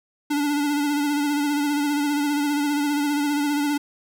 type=tone with vibrato; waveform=square; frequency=290.8 Hz; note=D4; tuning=17 cents flat; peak=-21 dBFS; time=0.3-3.78 s; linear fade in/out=10 ms; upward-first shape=sine; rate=15 Hz; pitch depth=38 cents each way; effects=none